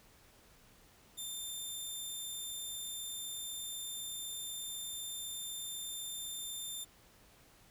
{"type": "tone", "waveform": "15% pulse", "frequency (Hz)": 3584, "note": "A7", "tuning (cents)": 31, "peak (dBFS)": -33, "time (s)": [1.17, 6.85], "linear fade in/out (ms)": 20, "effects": ["pink hiss -63 dBFS RMS until 7.7 s"]}